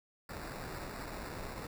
pink noise with sample-and-hold, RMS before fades -43 dBFS, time 0.29-1.67 s, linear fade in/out 5 ms, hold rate 3150 Hz, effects none

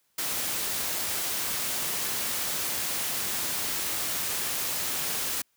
white noise, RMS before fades -30 dBFS, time 0.18-5.42 s, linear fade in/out 5 ms, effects white hiss -71 dBFS RMS until 5.56 s + high-pass 60 Hz 12 dB/octave

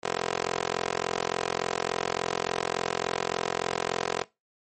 15% pulse tone with high-pass filter, 43.49 Hz, F1, 6 cents flat, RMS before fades -30 dBFS, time 0.03-4.24 s, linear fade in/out 10 ms, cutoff 490 Hz, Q 1.1, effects noise-tail reverb RT60 0.2 s tail -19 dB re dry + MP3 32 kbps

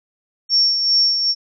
sine tone with tremolo, 5480 Hz, F8, 34 cents flat, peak -11 dBFS, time 0.49-1.35 s, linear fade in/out 50 ms, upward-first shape sine, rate 2.5 Hz, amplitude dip 50%, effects none

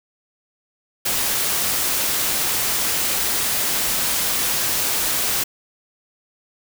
white noise, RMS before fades -21 dBFS, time 1.05-5.44 s, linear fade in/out 10 ms, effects none

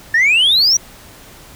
sine exponential sweep, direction up, 1760 to 5920 Hz, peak -7 dBFS, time 0.14-0.77 s, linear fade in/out 5 ms, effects tanh soft clip ceiling -7 dBFS + pink hiss -40 dBFS RMS until 1.55 s

